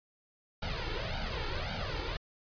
pink noise with flanger, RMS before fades -35 dBFS, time 0.62-2.17 s, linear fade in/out 5 ms, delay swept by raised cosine 1.3 to 2.27 ms, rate 1.8 Hz, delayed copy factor +0.85, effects resampled to 11025 Hz

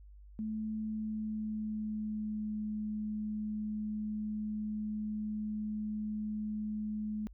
sine tone with pitch glide, 217.2 to 213 Hz, A3 to G#3, -22 to +44 cents, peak -34 dBFS, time 0.39-7.27 s, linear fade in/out 0 ms, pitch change -34 cents, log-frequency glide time 0.75-2.56 s, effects added 50 Hz sine -51 dBFS peak until 7.33 s

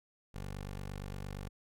15% pulse tone, 48.65 Hz, G1, 12 cents flat, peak -34 dBFS, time 0.34-1.49 s, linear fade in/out 10 ms, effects AAC 64 kbps

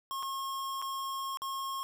square tone with dropouts, 1081 Hz, C#6, 44 cents flat, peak -35 dBFS, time 0.11-1.83 s, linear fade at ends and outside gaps 0 ms, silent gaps 0.226-0.23 / 0.817-0.823 / 1.372-1.419 s, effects none

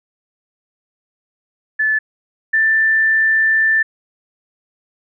sine tone pair in turn, 1740 / 1772.5 Hz, A6 / A6, -20 / +12 cents, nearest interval unison, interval 32 cents, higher second, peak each -13 / -11 dBFS, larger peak second, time 1.79-1.99 / 2.53-3.83 s, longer second, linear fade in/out 10 ms, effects none

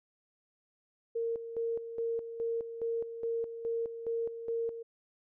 sine tone with tremolo, 460.8 Hz, A#4, 20 cents flat, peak -30 dBFS, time 1.15-4.83 s, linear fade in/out 10 ms, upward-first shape square, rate 2.4 Hz, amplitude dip 65%, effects none

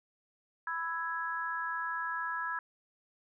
sine chord, E major, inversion second, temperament equal with one note detuned, 994.6 / 1318.5 / 1661.2 Hz, B5 / E6 / G#6, +12 / 0 / 0 cents, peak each -38 / -38 / -36 dBFS, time 0.67-2.59 s, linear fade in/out 2 ms, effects none

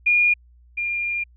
sine tone pair in turn, 2428 / 2404 Hz, D#7 / D7, -43 / +40 cents, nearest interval unison, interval 17 cents, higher first, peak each -14 / -22 dBFS, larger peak first, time 0.06-0.34 / 0.77-1.24 s, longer second, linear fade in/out 10 ms, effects added 60 Hz sine -49 dBFS peak until 1.36 s

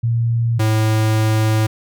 sine / square tone pair in turn, 116.54 / 109.31 Hz, A#2 / A2, 0 / -11 cents, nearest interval minor second, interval 111 cents, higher first, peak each -14 dBFS, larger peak neither, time 0.03-0.59 / 0.59-1.67 s, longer second, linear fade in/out 10 ms, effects none

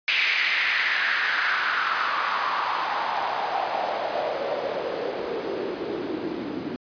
white noise with band-pass filter sweep, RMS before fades -26 dBFS, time 0.08-6.76 s, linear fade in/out 0 ms, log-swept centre 2400 to 270 Hz, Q 3.8, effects resampled to 11025 Hz

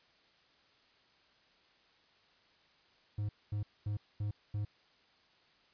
triangle tone bursts, 103.83 Hz, G#2, in tune, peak -31 dBFS, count 5, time 3.18-4.65 s, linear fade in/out 5 ms, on 110 ms, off 230 ms, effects white hiss -67 dBFS RMS until 5.73 s + resampled to 11025 Hz

